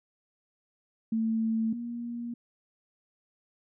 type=tone pair in turn; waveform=sine; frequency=223.6 / 236.9 Hz; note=A3 / A#3; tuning=+28 / +28 cents; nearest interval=minor second; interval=100 cents; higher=second; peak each=-25 / -33 dBFS; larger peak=first; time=1.12-1.73 / 1.73-2.34 s; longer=neither; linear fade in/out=5 ms; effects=none